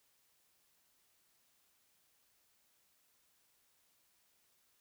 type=silence; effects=white hiss -74 dBFS RMS until 4.8 s